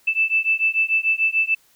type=beating tone pair; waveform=sine; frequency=2637 / 2643.8 Hz; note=E7 / E7; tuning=0 / +4 cents; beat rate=6.8 Hz; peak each=-20 dBFS; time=0.07-1.55 s; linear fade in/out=10 ms; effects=white hiss -58 dBFS RMS until 1.75 s